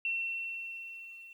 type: tone with level ramp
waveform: sine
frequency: 2709 Hz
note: E7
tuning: 47 cents sharp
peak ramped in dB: -29 to -48 dBFS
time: 0.05-1.33 s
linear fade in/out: 2 ms
effects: 11-bit